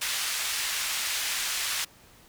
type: band-pass noise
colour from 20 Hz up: pink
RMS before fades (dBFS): -30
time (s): 0.01-1.85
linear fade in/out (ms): 10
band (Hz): 1900 to 12000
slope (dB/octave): 12
effects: pink hiss -55 dBFS RMS until 2.28 s